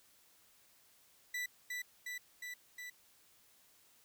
40% pulse tone with echo, 1975.5 Hz, B6, in tune, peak -36 dBFS, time 1.34-1.46 s, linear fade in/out 5 ms, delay 360 ms, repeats 4, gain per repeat -2 dB, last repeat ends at 2.9 s, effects white hiss -67 dBFS RMS until 4.04 s

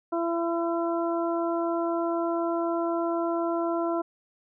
harmonic tone, 337 Hz, E4, 38 cents sharp, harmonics 1 / 2 / 3 / 4, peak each -27 / -29 / -34 / -36 dBFS, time 0.12-4.02 s, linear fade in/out 10 ms, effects none

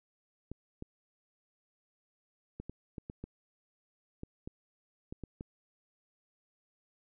clicks, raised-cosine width 3 ms, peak -28 dBFS, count 12, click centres 0.516 / 0.824 / 2.6 / 2.696 / 2.982 / 3.099 / 3.24 / 4.234 / 4.475 / 5.125 / 5.237 / 5.409 s, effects none

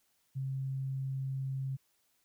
sine tone, 134 Hz, C3, 42 cents sharp, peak -33 dBFS, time 0.35-1.77 s, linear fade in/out 20 ms, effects white hiss -74 dBFS RMS until 2.24 s

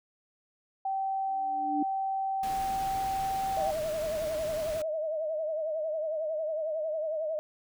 sine tone, 774 Hz, G5, 22 cents flat, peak -28 dBFS, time 0.85-3.71 s, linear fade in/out 5 ms
sine tone with exponential growth, 295.3 Hz, D4, 10 cents sharp, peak -25 dBFS, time 1.27-1.83 s, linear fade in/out 5 ms, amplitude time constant 120 ms
pink noise, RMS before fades -42 dBFS, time 2.43-4.82 s, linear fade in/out 2 ms
sine tone with vibrato, 627 Hz, D#5, 13 cents sharp, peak -29 dBFS, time 3.57-7.39 s, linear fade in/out 0 ms, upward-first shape triangle, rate 11 Hz, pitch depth 88 cents each way
effects none

